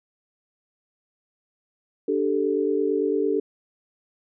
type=chord; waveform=sine; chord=D suspended fourth; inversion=none; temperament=just; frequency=293.7 / 391.6 / 440.5 Hz; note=D4 / G4 / A4; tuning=0 / -2 / +2 cents; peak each=-26 / -24 / -24 dBFS; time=2.08-3.4 s; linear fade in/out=5 ms; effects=none